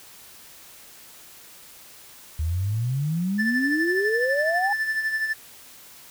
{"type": "exponential sweep", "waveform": "sine", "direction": "up", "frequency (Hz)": [75.3, 830.6], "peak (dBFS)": -22, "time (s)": [2.39, 4.73], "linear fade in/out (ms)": 5}
{"type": "tone with tremolo", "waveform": "triangle", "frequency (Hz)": 1760, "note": "A6", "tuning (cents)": 0, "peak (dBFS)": -19, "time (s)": [3.38, 5.34], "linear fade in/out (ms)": 20, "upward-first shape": "sine", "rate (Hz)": 12, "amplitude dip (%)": 55}
{"effects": ["white hiss -47 dBFS RMS until 6.1 s"]}